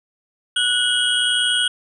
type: tone cluster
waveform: sine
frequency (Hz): 1474 / 2928 / 3198 / 3319 / 8860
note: F#6 / F#7 / G7 / G#7 / C#9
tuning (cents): -7 / -19 / +34 / -2 / -2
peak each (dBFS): -22 / -21 / -22 / -23 / -28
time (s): 0.56-1.68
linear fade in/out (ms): 5
effects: none